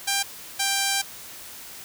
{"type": "tone pair in turn", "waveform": "5% pulse", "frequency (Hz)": [793, 788.6], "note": ["G5", "G5"], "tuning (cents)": [20, 10], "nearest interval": "unison", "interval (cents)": 10, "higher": "first", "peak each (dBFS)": -10, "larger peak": "neither", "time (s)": [[0.07, 0.23], [0.59, 1.02]], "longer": "second", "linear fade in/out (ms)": 10, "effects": ["white hiss -41 dBFS RMS until 1.84 s"]}